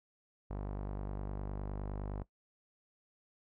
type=tone with low-pass filter; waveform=sawtooth; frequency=49.77 Hz; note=G1; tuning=27 cents sharp; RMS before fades=-40 dBFS; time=0.5-2.23 s; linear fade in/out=10 ms; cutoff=900 Hz; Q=1.1; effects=noise-tail reverb RT60 0.1 s tail -18 dB re dry